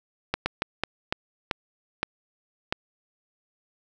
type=slowing click train; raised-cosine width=0.3 ms; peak=-8 dBFS; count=8; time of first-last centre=0.34-2.725 s; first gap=120 ms; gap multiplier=1.34; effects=none